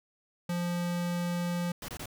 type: tone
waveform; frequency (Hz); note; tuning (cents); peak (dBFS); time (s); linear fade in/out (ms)
square; 174.61; F3; 0; -30; 0.49-1.72; 5
type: noise bursts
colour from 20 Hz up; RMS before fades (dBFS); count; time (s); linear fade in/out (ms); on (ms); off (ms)
pink; -40; 3; 1.82-2.058; 2; 64; 23
effects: none